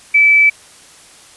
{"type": "tone", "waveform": "sine", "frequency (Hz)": 2309, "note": "D7", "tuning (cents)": -30, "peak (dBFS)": -6, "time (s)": [0.14, 0.5], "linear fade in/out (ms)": 10, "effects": ["white hiss -42 dBFS RMS until 1.36 s", "resampled to 24000 Hz"]}